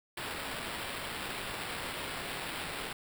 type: noise with sample-and-hold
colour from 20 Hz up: blue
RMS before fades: -39 dBFS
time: 0.17-2.93 s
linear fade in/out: 5 ms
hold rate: 6300 Hz
effects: none